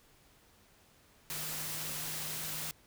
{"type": "tone in noise", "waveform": "sine", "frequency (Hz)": 155.56, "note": "D#3", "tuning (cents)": 0, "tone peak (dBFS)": -49, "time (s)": [1.3, 2.71], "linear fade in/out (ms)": 0, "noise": "white", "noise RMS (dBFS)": -39, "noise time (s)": [1.3, 2.71], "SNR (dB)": -13, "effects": ["pink hiss -64 dBFS RMS until 2.86 s"]}